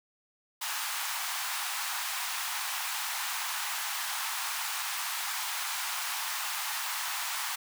pink high-pass noise, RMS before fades -34 dBFS, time 0.61-7.56 s, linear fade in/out 10 ms, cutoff 810 Hz, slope 48 dB/octave, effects none

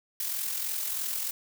blue noise with amplitude modulation, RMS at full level -30 dBFS, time 0.2-1.31 s, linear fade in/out 2 ms, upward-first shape sine, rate 43.1 Hz, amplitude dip 45%, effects none

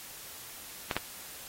clicks, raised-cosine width 0.3 ms, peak -14 / -13 dBFS, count 2, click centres 0.912 / 0.966 s, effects white hiss -46 dBFS RMS until 1.48 s + AAC 48 kbps

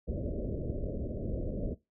pink low-pass noise, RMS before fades -35 dBFS, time 0.07-1.75 s, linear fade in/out 20 ms, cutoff 620 Hz, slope 96 dB/octave, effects noise-tail reverb RT60 0.2 s tail -18 dB re dry

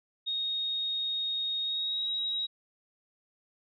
sine tone with pitch glide, 3729 to 3823 Hz, A#7 to A#7, 0 to +43 cents, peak -29 dBFS, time 0.26-2.47 s, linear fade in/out 20 ms, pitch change +43 cents, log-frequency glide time 1.62-2.06 s, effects none

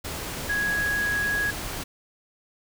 sine tone in noise, 1661.2 Hz, G#6, in tune, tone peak -23 dBFS, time 0.49-1.51 s, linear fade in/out 10 ms, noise pink, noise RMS -33 dBFS, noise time 0.04-1.84 s, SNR +7 dB, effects none

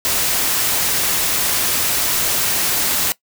white noise, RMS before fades -18 dBFS, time 0.05-3.12 s, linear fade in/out 0 ms, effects noise-tail reverb RT60 0.1 s tail -20 dB re dry

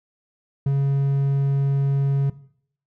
triangle tone, 138.59 Hz, C#3, in tune, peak -15 dBFS, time 0.66-2.3 s, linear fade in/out 5 ms, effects noise-tail reverb RT60 0.6 s tail -17 dB re dry

